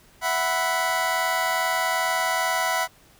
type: chord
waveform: 25% pulse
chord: E suspended second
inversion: none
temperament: just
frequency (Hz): 659.3 / 741.7 / 988.9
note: E5 / F#5 / B5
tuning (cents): 0 / +4 / +2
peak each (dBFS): -24 / -23 / -22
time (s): 0.21-2.88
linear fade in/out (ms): 50
effects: pink hiss -55 dBFS RMS until 3.19 s